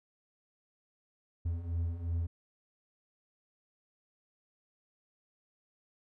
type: beating tone pair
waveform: triangle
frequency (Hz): 82.41 / 85.21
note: E2 / F2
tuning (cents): 0 / -42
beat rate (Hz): 2.8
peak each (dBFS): -36 / -31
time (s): 1.45-2.27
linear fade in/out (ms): 10
effects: none